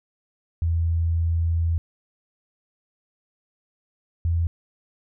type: tone pair in turn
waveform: sine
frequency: 83.2 / 84.12 Hz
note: E2 / E2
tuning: +17 / +36 cents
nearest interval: unison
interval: 19 cents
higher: second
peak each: -19 dBFS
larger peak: neither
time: 0.62-1.78 / 4.25-4.47 s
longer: first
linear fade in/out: 0 ms
effects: none